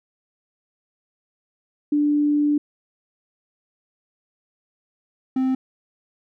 sine / triangle tone pair in turn, 294.1 / 260.9 Hz, D4 / C4, +3 / -5 cents, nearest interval major second, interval 208 cents, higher first, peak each -16 dBFS, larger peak neither, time 1.92-2.58 / 5.36-5.55 s, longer first, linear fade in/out 5 ms, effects none

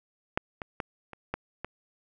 clicks, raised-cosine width 0.5 ms, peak -10 / -20 / -16 / -27 / -15 / -19 dBFS, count 6, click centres 0.375 / 0.618 / 0.802 / 1.133 / 1.34 / 1.646 s, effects none

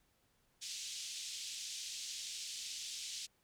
white band-pass noise, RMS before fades -45 dBFS, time 0.61-3.27 s, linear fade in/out 20 ms, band 2900 to 7100 Hz, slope 24 dB/octave, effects pink hiss -75 dBFS RMS until 3.43 s

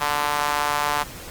sawtooth tone with high-pass filter, 146.83 Hz, D3, in tune, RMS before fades -23 dBFS, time 0-1.04 s, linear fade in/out 20 ms, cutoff 940 Hz, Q 2.3, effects pink hiss -38 dBFS RMS until 1.3 s + Opus 24 kbps

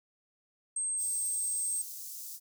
sine tone, 8372 Hz, C9, in tune, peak -30 dBFS, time 0.76-1.82 s, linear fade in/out 5 ms
white high-pass noise, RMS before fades -43 dBFS, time 0.97-2.4 s, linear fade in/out 50 ms, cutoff 5400 Hz, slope 24 dB/octave
effects none

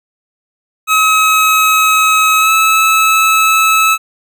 25% pulse tone with pitch glide, 1279 to 1301.4 Hz, D#6 to E6, +47 to -23 cents, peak -4 dBFS, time 0.87-3.98 s, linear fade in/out 50 ms, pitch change +30 cents, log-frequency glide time 2.38-2.52 s, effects none

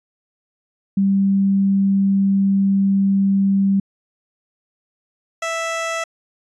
sine / 15% pulse tone pair in turn, 196 / 659.3 Hz, G3 / E5, 0 / 0 cents, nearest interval octave + major sixth, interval 2100 cents, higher second, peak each -13 / -15 dBFS, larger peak first, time 0.97-3.8 / 5.42-6.04 s, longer first, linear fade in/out 5 ms, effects resampled to 22050 Hz

